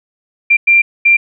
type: tone bursts at uneven times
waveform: sine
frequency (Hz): 2374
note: D7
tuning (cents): +18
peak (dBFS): -5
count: 3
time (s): 0.5-0.57 / 0.67-0.82 / 1.05-1.17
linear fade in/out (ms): 10
effects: none